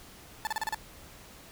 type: tone bursts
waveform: 30% pulse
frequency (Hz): 877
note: A5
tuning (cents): -6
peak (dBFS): -26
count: 6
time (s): 0.45-0.745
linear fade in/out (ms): 0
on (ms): 20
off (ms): 35
effects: pink hiss -51 dBFS RMS until 1.51 s